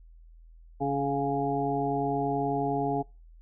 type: harmonic tone with a mistuned harmonic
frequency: 140.2 Hz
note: C#3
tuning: 20 cents sharp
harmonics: 1 / 2 / 3 / 5 / 6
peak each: -34 / -31 / -31 / -31 / -33 dBFS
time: 0.8-3.03 s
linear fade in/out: 20 ms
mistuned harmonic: 6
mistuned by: -24 cents
effects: noise-tail reverb RT60 0.3 s tail -25 dB re dry + added 41 Hz sine -49 dBFS peak until 3.41 s